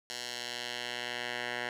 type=tone with band-pass filter sweep; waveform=10% pulse; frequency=121.6 Hz; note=B2; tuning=26 cents flat; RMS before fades=-38 dBFS; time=0.1-1.69 s; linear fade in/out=0 ms; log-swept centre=4900 to 1900 Hz; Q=1.2; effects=none